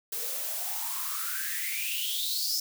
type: noise with high-pass filter sweep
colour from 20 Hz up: blue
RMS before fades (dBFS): -32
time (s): 0.12-2.6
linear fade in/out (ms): 5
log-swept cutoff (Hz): 420 to 5400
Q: 9.9
effects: none